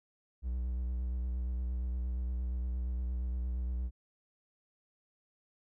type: tone with vibrato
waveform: triangle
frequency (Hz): 61.74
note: B1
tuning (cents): 0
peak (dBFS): -30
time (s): 0.42-3.91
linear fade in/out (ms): 50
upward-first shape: sine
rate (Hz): 8.6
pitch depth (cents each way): 39
effects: none